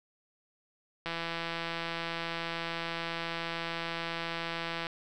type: click train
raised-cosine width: 0.3 ms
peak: -19 dBFS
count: 637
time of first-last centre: 1.06-4.868 s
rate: 167 Hz
effects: none